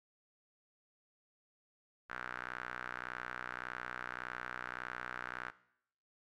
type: tone with band-pass filter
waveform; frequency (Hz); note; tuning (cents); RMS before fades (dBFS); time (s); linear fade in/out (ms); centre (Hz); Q
sawtooth; 61.74; B1; 0; -44; 2.09-5.51; 20; 1500; 4.5
effects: noise-tail reverb RT60 0.7 s tail -18 dB re dry